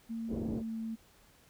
sine tone with pitch glide, 227.4 to 224.1 Hz, A#3 to A3, -43 to +32 cents, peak -35 dBFS, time 0.09-0.96 s, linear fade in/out 20 ms, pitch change -25 cents, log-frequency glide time 0.23-0.52 s
white low-pass noise, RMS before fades -38 dBFS, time 0.28-0.63 s, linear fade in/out 50 ms, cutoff 440 Hz, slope 24 dB/octave
effects pink hiss -63 dBFS RMS until 1.49 s

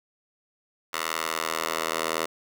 10% pulse tone with high-pass filter sweep, 80.8 Hz, E2, 34 cents flat, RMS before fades -29 dBFS, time 0.93-2.26 s, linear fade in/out 10 ms, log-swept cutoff 1100 to 620 Hz, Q 0.98, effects none

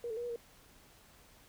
sine tone with pitch steps, 474.9 / 440.1 / 477.4 / 482.9 / 469 Hz, A#4 / A4 / A#4 / B4 / A#4, +32 / 0 / +41 / -39 / +11 cents, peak -36 dBFS, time 0.04-0.36 s, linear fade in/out 2 ms, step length 64 ms, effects pink hiss -61 dBFS RMS until 1.48 s

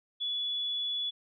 sine tone, 3418 Hz, G#7, 49 cents sharp, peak -30 dBFS, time 0.2-1.11 s, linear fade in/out 20 ms, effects none

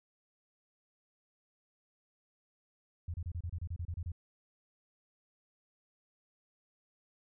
sine tone bursts, 85.5 Hz, F2, 36 cents flat, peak -35 dBFS, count 12, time 3.08-4.119 s, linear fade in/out 5 ms, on 60 ms, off 29 ms, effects none

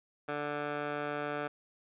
15% pulse tone with band-pass filter, 146.83 Hz, D3, in tune, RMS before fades -36 dBFS, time 0.28-1.48 s, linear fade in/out 10 ms, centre 1100 Hz, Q 1, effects resampled to 8000 Hz

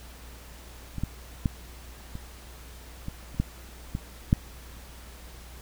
clicks, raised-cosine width 5 ms, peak -21 / -15 / -11 / -24 / -21 / -30 / -11 / -17 / -6 dBFS, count 9, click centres 0.983 / 1.036 / 1.458 / 2.154 / 3.084 / 3.346 / 3.4 / 3.951 / 4.329 s, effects added 60 Hz sine -45 dBFS peak until 5.61 s + pink hiss -49 dBFS RMS until 5.61 s

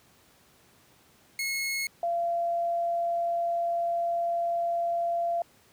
sawtooth / sine tone pair in turn, 2174 / 684.8 Hz, C#7 / F5, -34 / -34 cents, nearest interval octave + minor sixth, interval 2000 cents, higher first, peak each -25 dBFS, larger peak neither, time 1.39-1.87 / 2.03-5.42 s, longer second, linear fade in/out 2 ms, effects pink hiss -60 dBFS RMS until 5.72 s + high-pass 80 Hz 12 dB/octave

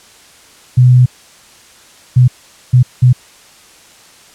sine tone bursts at uneven times, 125.4 Hz, B2, 27 cents sharp, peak -3 dBFS, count 4, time 0.77-1.06 / 2.16-2.28 / 2.73-2.83 / 3.02-3.13 s, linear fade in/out 10 ms, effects white hiss -42 dBFS RMS until 4.34 s + low-pass 9000 Hz 12 dB/octave

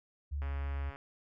sine tone, 71.7 Hz, D2, 41 cents flat, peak -33 dBFS, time 0.31-0.91 s, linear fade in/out 20 ms
click train, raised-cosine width 0.5 ms, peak -33 dBFS, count 76, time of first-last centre 0.42-0.96 s, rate 139 Hz
effects none

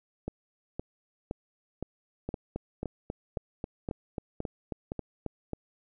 two click trains, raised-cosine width 2 ms, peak -20 / -20 dBFS, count 13 / 10, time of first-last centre 2.29-5.533 / 0.28-4.919 s, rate 3.7 / 1.94 Hz, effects none

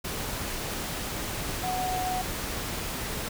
sine tone in noise, 738 Hz, F#5, 5 cents flat, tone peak -28 dBFS, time 1.63-2.22 s, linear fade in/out 10 ms, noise pink, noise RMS -33 dBFS, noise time 0.04-3.29 s, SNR +2 dB, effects none

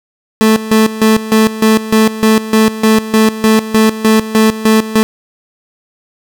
30% pulse tone with tremolo, 219.1 Hz, A3, 7 cents flat, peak -3 dBFS, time 0.41-5.03 s, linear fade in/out 0 ms, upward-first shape square, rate 3.3 Hz, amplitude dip 80%, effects none

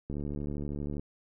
click train, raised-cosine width 3 ms, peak -24 dBFS, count 66, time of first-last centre 0.1-0.995 s, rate 72.6 Hz, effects none

